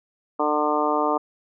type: harmonic tone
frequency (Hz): 150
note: D3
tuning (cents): +37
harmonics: 2 / 3 / 4 / 5 / 6 / 7 / 8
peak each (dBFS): -27 / -27 / -27 / -27 / -27 / -27 / -27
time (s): 0.39-1.18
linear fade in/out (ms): 10
effects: none